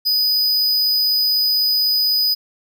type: tone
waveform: square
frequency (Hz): 4978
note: D#8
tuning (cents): 0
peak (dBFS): -15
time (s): 0.05-2.35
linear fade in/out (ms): 20
effects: none